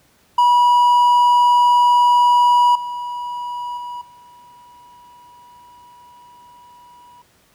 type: tone with level steps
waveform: triangle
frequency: 972 Hz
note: B5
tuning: 28 cents flat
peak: -8 / -22 / -25 / -41 dBFS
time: 0.38-7.22 s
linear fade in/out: 5 ms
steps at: 2.75 / 3.77 / 4.01 s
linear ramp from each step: 5 ms
effects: pink hiss -56 dBFS RMS until 7.54 s + high-pass 60 Hz 12 dB/octave